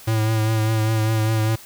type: tone with vibrato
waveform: square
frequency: 110 Hz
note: A2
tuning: in tune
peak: -18 dBFS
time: 0.07-1.56 s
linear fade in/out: 10 ms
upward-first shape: triangle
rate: 5 Hz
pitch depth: 33 cents each way
effects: white hiss -43 dBFS RMS until 1.65 s